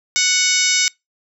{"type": "harmonic tone", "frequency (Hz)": 740, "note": "F#5", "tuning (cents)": 0, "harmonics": [2, 3, 4, 5, 6, 7, 8, 9, 10], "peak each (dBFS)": [-28, -20, -25, -23, -26, -21, -20, -26, -23], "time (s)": [0.16, 0.88], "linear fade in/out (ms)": 0, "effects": ["noise-tail reverb RT60 0.2 s tail -26 dB re dry"]}